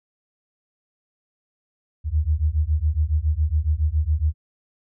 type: beating tone pair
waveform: sine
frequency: 73.42 / 80.62 Hz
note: D2 / E2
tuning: 0 / -38 cents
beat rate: 7.2 Hz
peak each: -21 dBFS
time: 2.04-4.34 s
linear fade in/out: 50 ms
effects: none